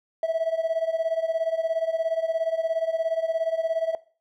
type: tone with tremolo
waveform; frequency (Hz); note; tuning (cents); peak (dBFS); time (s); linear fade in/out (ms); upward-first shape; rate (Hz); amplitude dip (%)
triangle; 653; E5; -17; -16; 0.23-3.95; 2; sine; 17; 85
effects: noise-tail reverb RT60 0.4 s tail -22 dB re dry + tanh soft clip ceiling -17 dBFS